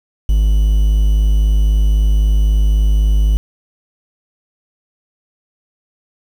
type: tone with quantisation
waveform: triangle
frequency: 51.91 Hz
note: G#1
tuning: in tune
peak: -7 dBFS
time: 0.29-3.37 s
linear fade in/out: 0 ms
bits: 6
effects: none